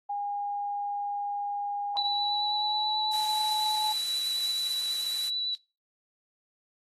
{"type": "tone with pitch glide", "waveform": "sine", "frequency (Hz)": [814, 857.4], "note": ["G#5", "A5"], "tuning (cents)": [-35, -45], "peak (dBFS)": -29, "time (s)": [0.09, 3.93], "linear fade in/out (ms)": 10, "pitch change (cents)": 90, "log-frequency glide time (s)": [2.02, 2.99]}
{"type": "tone with vibrato", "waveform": "sine", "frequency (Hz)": 3951, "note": "B7", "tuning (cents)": 0, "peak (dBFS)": -28, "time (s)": [1.97, 5.55], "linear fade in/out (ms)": 0, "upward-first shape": "triangle", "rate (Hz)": 9.2, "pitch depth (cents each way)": 14}
{"type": "noise", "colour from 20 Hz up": "blue", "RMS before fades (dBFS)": -36, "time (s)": [3.13, 5.29], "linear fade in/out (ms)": 0}
{"effects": ["noise-tail reverb RT60 0.3 s tail -24 dB re dry", "AAC 32 kbps"]}